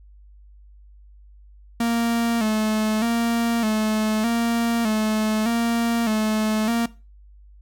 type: tone with vibrato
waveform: 45% pulse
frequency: 224.3 Hz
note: A3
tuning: 34 cents sharp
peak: -19 dBFS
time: 1.8-6.86 s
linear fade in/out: 5 ms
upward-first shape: square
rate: 0.82 Hz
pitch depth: 64 cents each way
effects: noise-tail reverb RT60 0.3 s tail -19 dB re dry + added 50 Hz sine -45 dBFS peak until 7.61 s